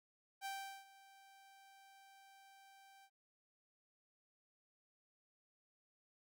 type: tone with ADSR envelope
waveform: sawtooth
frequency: 782 Hz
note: G5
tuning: 4 cents flat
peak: -38 dBFS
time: 0.41-3.1 s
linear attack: 44 ms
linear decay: 390 ms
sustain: -20 dB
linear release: 60 ms
effects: none